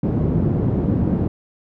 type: band-pass noise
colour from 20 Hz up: pink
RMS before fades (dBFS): -19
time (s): 0.03-1.28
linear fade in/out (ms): 5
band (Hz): 100 to 280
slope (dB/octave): 12
effects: none